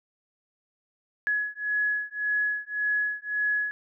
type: beating tone pair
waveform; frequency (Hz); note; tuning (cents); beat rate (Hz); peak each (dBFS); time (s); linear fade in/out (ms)
sine; 1687 / 1688.8; G#6 / G#6; +27 / +29; 1.8; -28; 1.27-3.71; 0
effects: none